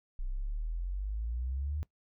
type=exponential sweep; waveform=sine; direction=up; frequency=30.41 to 77.78 Hz; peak=-32 dBFS; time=0.19-1.83 s; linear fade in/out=0 ms; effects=noise-tail reverb RT60 0.1 s tail -20 dB re dry